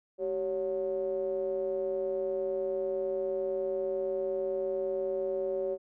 triangle ring-modulated tone, 87.31 Hz, F2, in tune, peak -24 dBFS, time 0.18-5.78 s, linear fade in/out 50 ms, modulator 471 Hz, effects none

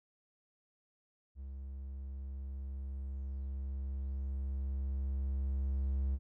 triangle tone with level ramp, 67.4 Hz, C#2, 48 cents flat, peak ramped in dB -40 to -28 dBFS, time 1.35-6.19 s, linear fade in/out 50 ms, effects none

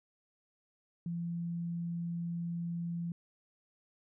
sine tone, 170.4 Hz, F3, 42 cents flat, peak -34 dBFS, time 1.06-3.12 s, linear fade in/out 2 ms, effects none

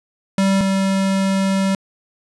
square tone pair in turn, 194.2 / 193.39 Hz, G3 / G3, -16 / -23 cents, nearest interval unison, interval 7 cents, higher first, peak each -14 / -16 dBFS, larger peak first, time 0.38-0.61 / 0.61-1.75 s, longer second, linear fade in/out 2 ms, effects resampled to 24000 Hz

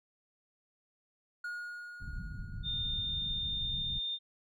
triangle tone with exponential decay, 1439 Hz, F#6, 49 cents flat, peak -34 dBFS, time 1.44-3.7 s, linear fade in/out 5 ms, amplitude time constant 490 ms
pink low-pass noise, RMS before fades -41 dBFS, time 2-4 s, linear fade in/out 20 ms, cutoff 170 Hz, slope 24 dB/octave
sine tone, 3625 Hz, A#7, 49 cents flat, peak -33 dBFS, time 2.63-4.19 s, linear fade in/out 50 ms
effects none

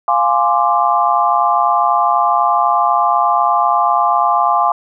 sine chord, D half-diminished seventh, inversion first, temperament equal, 698.5 / 830.6 / 1046.5 / 1174.7 Hz, F5 / Ab5 / C6 / D6, 0 / 0 / 0 / 0 cents, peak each -16 dBFS, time 0.08-4.72 s, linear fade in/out 2 ms, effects none

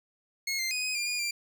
20% pulse tone with pitch steps, 2166 / 2091 / 2494 / 2512 / 2398 / 2439 / 2373 Hz, C#7 / C7 / D#7 / D#7 / D7 / D#7 / D7, -41 / -2 / +3 / +16 / +36 / -35 / +17 cents, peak -24 dBFS, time 0.47-1.31 s, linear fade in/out 5 ms, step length 120 ms, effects none

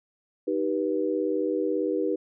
sine chord, Eb augmented, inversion none, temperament just, 311.1 / 388.9 / 486.1 Hz, Eb4 / G4 / B4, 0 / -14 / -28 cents, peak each -28 dBFS, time 0.47-2.16 s, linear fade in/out 10 ms, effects none

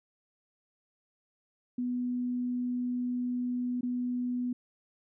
sine tone with dropouts, 246.9 Hz, B3, in tune, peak -29 dBFS, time 1.78-4.53 s, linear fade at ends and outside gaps 5 ms, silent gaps 3.81-3.83 s, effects none

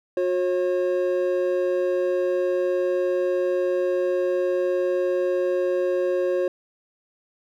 triangle tone pair together, 361.5 / 542 Hz, F#4 / C#5, -40 / -39 cents, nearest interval perfect fifth, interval 701 cents, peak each -21 dBFS, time 0.17-6.48 s, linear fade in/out 2 ms, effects none

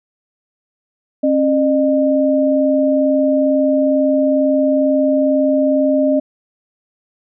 sine tone pair together, 270.3 / 607.5 Hz, C#4 / D#5, -44 / -42 cents, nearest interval octave + major second, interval 1402 cents, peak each -14 dBFS, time 1.23-6.2 s, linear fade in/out 10 ms, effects none

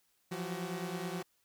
sawtooth tone cluster, 171.3 / 180.7 / 377.7 Hz, F3 / F#3 / F#4, -33 / -41 / +36 cents, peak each -36 / -38 / -38 dBFS, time 0.31-1.23 s, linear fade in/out 10 ms, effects white hiss -74 dBFS RMS until 1.44 s

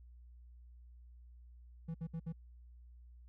triangle tone bursts, 164 Hz, E3, 9 cents flat, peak -36 dBFS, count 4, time 1.88-2.326 s, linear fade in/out 10 ms, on 65 ms, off 62 ms, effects added 60 Hz sine -54 dBFS peak until 3.28 s

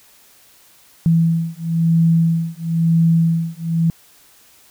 sine beating tone pair, 164.81 / 165.81 Hz, E3 / E3, 0 / +10 cents, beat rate 1 Hz, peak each -16 dBFS, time 1.06-3.9 s, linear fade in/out 0 ms, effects white hiss -50 dBFS RMS until 4.7 s

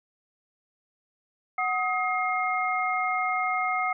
sine tone cluster, 742 / 1261 / 2133 Hz, F#5 / D#6 / C7, +5 / +23 / +33 cents, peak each -28 / -28 / -29 dBFS, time 1.58-3.93 s, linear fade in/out 5 ms, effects none

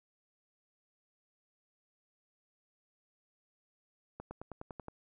accelerating click train, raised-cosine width 1 ms, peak -29 dBFS, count 8, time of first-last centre 4.2-4.884 s, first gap 110 ms, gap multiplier 0.96, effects none

